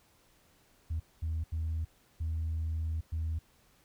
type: tone bursts at uneven times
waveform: sine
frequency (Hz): 80.3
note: E2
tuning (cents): -45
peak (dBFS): -29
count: 5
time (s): 0.9-1 / 1.22-1.44 / 1.52-1.85 / 2.2-3.01 / 3.12-3.39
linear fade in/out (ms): 10
effects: tanh soft clip ceiling -28 dBFS + pink hiss -66 dBFS RMS until 3.84 s